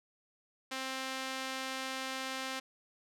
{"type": "tone with band-pass filter", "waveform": "sawtooth", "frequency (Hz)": 263.4, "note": "C4", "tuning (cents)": 12, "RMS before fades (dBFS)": -39, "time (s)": [0.71, 2.6], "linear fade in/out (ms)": 10, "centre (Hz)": 3200, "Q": 0.54, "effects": []}